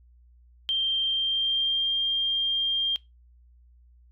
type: tone with pitch glide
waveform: sine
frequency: 3163 to 3198 Hz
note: G7 to G7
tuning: +15 to +34 cents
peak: -22 dBFS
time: 0.69-2.96 s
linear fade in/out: 0 ms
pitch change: +19 cents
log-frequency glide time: 1.05-1.95 s
effects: noise-tail reverb RT60 0.2 s tail -20 dB re dry + added 60 Hz sine -53 dBFS peak until 4.11 s